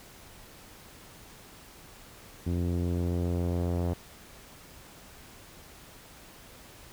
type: tone with low-pass filter sweep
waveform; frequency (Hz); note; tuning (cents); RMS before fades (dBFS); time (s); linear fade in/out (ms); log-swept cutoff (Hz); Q
sawtooth; 87.31; F2; 0; -29; 2.46-3.94; 10; 320 to 660; 1.3
effects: pink hiss -51 dBFS RMS until 6.92 s